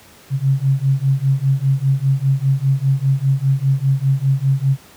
sine beating tone pair, 133.4 / 138.4 Hz, C3 / C#3, +34 / -2 cents, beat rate 5 Hz, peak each -16 dBFS, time 0.3-4.77 s, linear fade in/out 50 ms, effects pink hiss -45 dBFS RMS until 4.96 s + high-pass 80 Hz 12 dB/octave

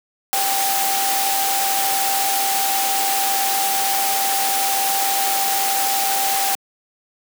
sine tone in noise, 784 Hz, G5, in tune, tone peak -21 dBFS, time 0.33-6.55 s, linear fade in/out 0 ms, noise white, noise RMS -21 dBFS, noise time 0.33-6.55 s, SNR -3 dB, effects high-pass 300 Hz 12 dB/octave

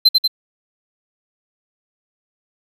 triangle tone with echo, 4100 Hz, C8, 36 cents flat, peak -5 dBFS, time 0.05-0.09 s, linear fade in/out 10 ms, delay 94 ms, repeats 2, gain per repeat -3 dB, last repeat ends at 0.278 s, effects none

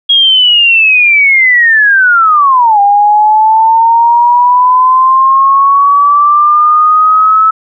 sine linear two-way sweep, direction down then up, 3300 to 802 to 1305 Hz, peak -3 dBFS, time 0.09-7.51 s, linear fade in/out 10 ms, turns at 2.8 s, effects none

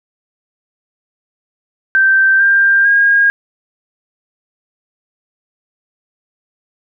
sine tone with pitch steps, 1560 / 1591 / 1627 Hz, G6 / G6 / G#6, -9 / +25 / -36 cents, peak -7 dBFS, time 1.95-3.3 s, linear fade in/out 0 ms, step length 450 ms, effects none

